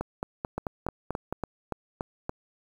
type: two click trains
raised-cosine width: 1 ms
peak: -16 / -16 dBFS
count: 7 / 7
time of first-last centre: 0.01-1.326 / 0.58-2.294 s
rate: 4.56 / 3.5 Hz
effects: 8-bit